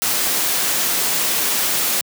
white noise, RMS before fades -19 dBFS, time 0.02-2.01 s, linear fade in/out 0 ms, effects high-pass 150 Hz 12 dB/octave

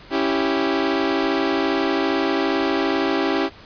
sawtooth chord, C# diminished, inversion none, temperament equal, 277.2 / 329.6 / 392 Hz, C#4 / E4 / G4, 0 / 0 / 0 cents, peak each -19 dBFS, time 0.1-3.5 s, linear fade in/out 50 ms, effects pink hiss -44 dBFS RMS until 3.65 s + resampled to 11025 Hz

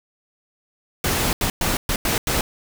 pink noise bursts at uneven times, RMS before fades -21 dBFS, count 6, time 1.04-1.33 / 1.41-1.5 / 1.61-1.77 / 1.89-1.96 / 2.05-2.18 / 2.27-2.41 s, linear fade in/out 2 ms, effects none

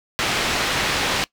white low-pass noise, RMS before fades -22 dBFS, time 0.19-1.24 s, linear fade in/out 0 ms, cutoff 3500 Hz, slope 12 dB/octave, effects noise-tail reverb RT60 0.1 s tail -21 dB re dry

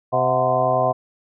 harmonic tone with a mistuned harmonic, 129 Hz, C3, 24 cents flat, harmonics 1 / 2 / 3 / 4 / 5 / 6 / 7 / 8, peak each -27 / -32 / -30 / -25 / -20 / -21 / -32 / -24 dBFS, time 0.12-0.93 s, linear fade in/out 20 ms, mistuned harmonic 6, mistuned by -87 cents, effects none

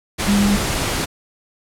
sine tone in noise, 202.7 Hz, G#3, 42 cents flat, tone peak -13 dBFS, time 0.27-0.57 s, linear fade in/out 20 ms, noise pink, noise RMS -21 dBFS, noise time 0.18-1.06 s, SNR +5 dB, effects low-pass 11000 Hz 12 dB/octave

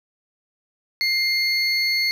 triangle tone pair together, 2100 / 4380 Hz, C7 / C#8, +6 / -22 cents, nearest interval octave + minor second, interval 1272 cents, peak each -20 dBFS, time 1.01-2.11 s, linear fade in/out 0 ms, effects none

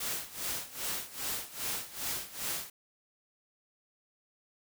white noise with tremolo, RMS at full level -34 dBFS, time 0-2.7 s, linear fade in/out 5 ms, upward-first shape sine, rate 2.5 Hz, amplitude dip 85%, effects none

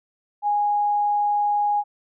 sine tone, 826 Hz, G#5, 10 cents flat, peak -18 dBFS, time 0.42-1.84 s, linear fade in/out 50 ms, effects none

